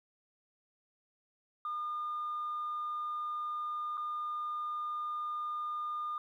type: tone with dropouts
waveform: sine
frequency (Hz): 1213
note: D#6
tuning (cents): -44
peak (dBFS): -33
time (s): 1.65-6.18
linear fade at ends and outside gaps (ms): 2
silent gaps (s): 3.972-3.977
effects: tanh soft clip ceiling -31 dBFS + 12-bit